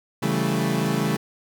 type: chord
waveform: 30% pulse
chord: A dominant seventh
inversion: first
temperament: equal with one note detuned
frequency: 138.59 / 164.81 / 195.09 / 220 Hz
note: C#3 / E3 / G3 / A3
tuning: 0 / 0 / -8 / 0 cents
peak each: -24 dBFS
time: 0.22-1.17 s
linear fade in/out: 10 ms
effects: none